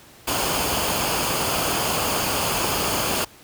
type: noise with comb filter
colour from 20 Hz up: pink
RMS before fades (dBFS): -23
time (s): 0.27-3.25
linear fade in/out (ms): 10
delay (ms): 0.52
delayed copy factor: -0.5
effects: pink hiss -48 dBFS RMS until 3.43 s + high-pass 60 Hz 12 dB/octave